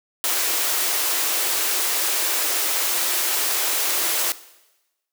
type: high-pass noise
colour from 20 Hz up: white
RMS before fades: -22 dBFS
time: 0.24-4.32 s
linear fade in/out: 0 ms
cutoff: 300 Hz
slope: 96 dB/octave
effects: noise-tail reverb RT60 1.0 s tail -17 dB re dry